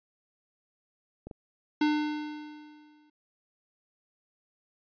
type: clicks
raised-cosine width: 2 ms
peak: -28 dBFS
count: 2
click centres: 1.27 / 1.312 s
type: tone with exponential decay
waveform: square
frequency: 300 Hz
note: D4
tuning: 37 cents sharp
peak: -22 dBFS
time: 1.81-3.1 s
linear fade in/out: 5 ms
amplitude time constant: 280 ms
effects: resampled to 11025 Hz